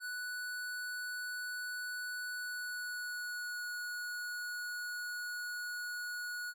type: tone with pitch glide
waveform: square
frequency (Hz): 1480 to 1458.8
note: F#6 to F#6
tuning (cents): 0 to -25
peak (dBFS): -39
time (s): 0-6.54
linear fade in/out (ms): 50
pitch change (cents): -25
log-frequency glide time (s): 2.34-3.69
effects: none